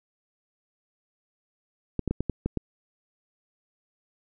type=clicks; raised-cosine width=3 ms; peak=-13 dBFS; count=7; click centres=1.993 / 2.077 / 2.11 / 2.206 / 2.297 / 2.46 / 2.573 s; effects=none